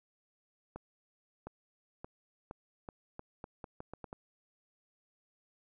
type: accelerating click train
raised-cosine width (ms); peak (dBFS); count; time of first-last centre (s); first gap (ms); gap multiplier
1; -29; 12; 0.76-4.129; 710; 0.81
effects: none